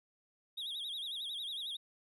triangle tone with vibrato, 3525 Hz, A7, 2 cents sharp, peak -37 dBFS, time 0.57-1.77 s, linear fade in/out 10 ms, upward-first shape sine, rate 11 Hz, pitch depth 160 cents each way, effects none

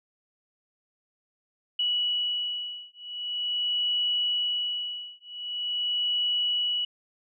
sine beating tone pair, 2937 / 2937.44 Hz, F#7 / F#7, -13 / -13 cents, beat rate 0.44 Hz, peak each -29 dBFS, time 1.79-6.85 s, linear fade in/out 5 ms, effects none

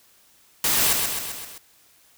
white noise with echo, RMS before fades -21 dBFS, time 0.64-0.93 s, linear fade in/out 2 ms, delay 130 ms, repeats 5, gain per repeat -4 dB, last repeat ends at 1.58 s, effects white hiss -57 dBFS RMS until 2.17 s

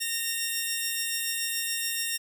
10% pulse tone pair together, 1841 / 2758 Hz, A#6 / F7, -22 / -22 cents, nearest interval perfect fifth, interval 700 cents, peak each -22 dBFS, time 0-2.18 s, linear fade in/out 20 ms, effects none

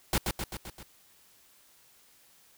pink noise with echo, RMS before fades -26 dBFS, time 0.13-0.18 s, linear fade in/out 2 ms, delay 130 ms, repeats 5, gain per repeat -4 dB, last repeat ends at 0.83 s, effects white hiss -61 dBFS RMS until 2.57 s

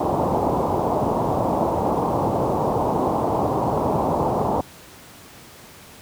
white low-pass noise, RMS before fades -21 dBFS, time 0-4.61 s, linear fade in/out 5 ms, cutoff 990 Hz, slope 48 dB/octave, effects pink hiss -44 dBFS RMS until 6.01 s + high-pass 80 Hz 12 dB/octave

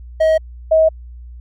triangle / sine tone pair in turn, 635 / 637.3 Hz, D#5 / D#5, +35 / +41 cents, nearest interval unison, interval 6 cents, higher second, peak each -8 dBFS, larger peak neither, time 0.2-0.38 / 0.71-0.89 s, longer neither, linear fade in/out 10 ms, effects added 60 Hz sine -32 dBFS peak until 1.4 s

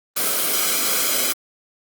white noise with comb filter, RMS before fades -20 dBFS, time 0.16-1.33 s, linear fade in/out 10 ms, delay 1.1 ms, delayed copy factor -0.6, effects high-pass 200 Hz 12 dB/octave + Opus 24 kbps

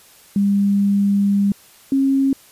sine tone pair in turn, 200.3 / 271.2 Hz, G3 / C#4, +38 / -38 cents, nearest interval perfect fourth, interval 524 cents, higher second, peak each -13 dBFS, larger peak neither, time 0.36-1.52 / 1.92-2.33 s, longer first, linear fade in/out 2 ms, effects white hiss -48 dBFS RMS until 2.51 s + resampled to 32000 Hz

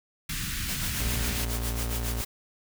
pink band-stop noise, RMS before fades -32 dBFS, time 0.29-1.45 s, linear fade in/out 5 ms, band 240 to 1500 Hz, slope 24 dB/octave
white noise with tremolo, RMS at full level -33 dBFS, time 0.68-2.25 s, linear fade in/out 10 ms, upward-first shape sine, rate 7.3 Hz, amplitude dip 75%
35% pulse tone, 58.27 Hz, A#1, in tune, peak -27 dBFS, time 1-2.22 s, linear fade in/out 5 ms
effects none

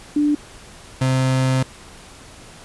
sine / 35% pulse tone pair in turn, 294.8 / 130.68 Hz, D4 / C3, +7 / -2 cents, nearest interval octave + major second, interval 1409 cents, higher first, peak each -14 dBFS, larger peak neither, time 0.16-0.35 / 1.01-1.63 s, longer second, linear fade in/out 5 ms, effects pink hiss -42 dBFS RMS until 2.64 s + resampled to 24000 Hz

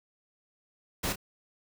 pink noise with echo, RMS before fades -31 dBFS, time 1.03-1.13 s, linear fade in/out 10 ms, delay 29 ms, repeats 1, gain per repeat -8 dB, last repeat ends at 1.159 s, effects none

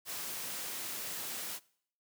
white high-pass noise, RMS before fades -40 dBFS, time 0.05-1.6 s, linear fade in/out 50 ms, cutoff 130 Hz, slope 12 dB/octave, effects noise-tail reverb RT60 0.6 s tail -22 dB re dry

